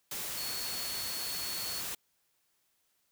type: tone in noise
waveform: sine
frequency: 4391 Hz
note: C#8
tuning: 17 cents flat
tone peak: -39 dBFS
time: 0.37-1.81 s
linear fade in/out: 5 ms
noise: white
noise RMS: -38 dBFS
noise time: 0.11-1.95 s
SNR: -4 dB
effects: white hiss -75 dBFS RMS until 3.11 s